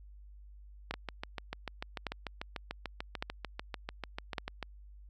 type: two click trains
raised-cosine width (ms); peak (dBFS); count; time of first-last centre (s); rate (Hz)
0.3; -21 / -18; 26 / 4; 0.94-4.627 / 0.91-4.382; 6.78 / 0.864
effects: added 50 Hz sine -50 dBFS peak until 5.09 s